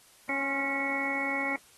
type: harmonic tone with a mistuned harmonic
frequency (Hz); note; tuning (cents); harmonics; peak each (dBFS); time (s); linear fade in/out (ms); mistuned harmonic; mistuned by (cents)
276; C#4; -7; 1 / 2 / 3 / 4 / 5 / 7 / 8; -36 / -38 / -37 / -41 / -43 / -35 / -31; 0.29-1.56; 2; 4; -50
effects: white hiss -58 dBFS RMS until 1.77 s + AAC 32 kbps